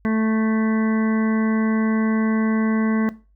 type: harmonic tone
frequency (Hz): 220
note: A3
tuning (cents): 0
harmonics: 1 / 2 / 3 / 4 / 5 / 7 / 8 / 9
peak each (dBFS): -18 / -28 / -33 / -38 / -33 / -35 / -39 / -35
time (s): 0.05-3.09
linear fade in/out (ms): 0
effects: noise-tail reverb RT60 0.3 s tail -17 dB re dry + added 50 Hz sine -54 dBFS peak until 3.35 s

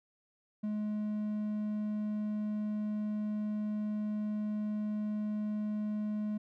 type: tone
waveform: triangle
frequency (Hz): 211.2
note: G#3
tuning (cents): +29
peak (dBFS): -30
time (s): 0.63-6.38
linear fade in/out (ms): 10
effects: none

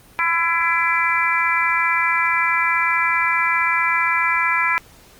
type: harmonic tone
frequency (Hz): 335.3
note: E4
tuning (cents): +30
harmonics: 3 / 4 / 5 / 6 / 7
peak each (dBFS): -22 / -23 / -24 / -22 / -21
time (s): 0.19-4.78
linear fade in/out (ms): 0
effects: pink hiss -48 dBFS RMS until 5.19 s + Opus 32 kbps

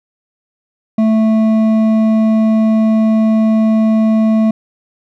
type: tone with hard clipping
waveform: triangle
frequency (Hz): 220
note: A3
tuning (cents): 0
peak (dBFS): -10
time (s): 0.98-4.51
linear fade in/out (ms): 5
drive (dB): 11
effects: none

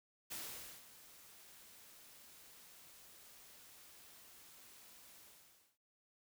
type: noise with ADSR envelope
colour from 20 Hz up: white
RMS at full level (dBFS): -45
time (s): 0.3-5.78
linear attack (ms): 19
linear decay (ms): 500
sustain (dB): -15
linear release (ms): 580
effects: none

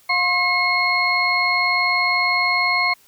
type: tone cluster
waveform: sine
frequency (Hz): 712 / 1067 / 2166 / 4256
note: F5 / C6 / C#7 / C8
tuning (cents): +33 / +34 / -41 / +29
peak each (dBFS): -26 / -22 / -18 / -25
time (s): 0.09-2.94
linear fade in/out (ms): 10
effects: white hiss -54 dBFS RMS until 3.07 s

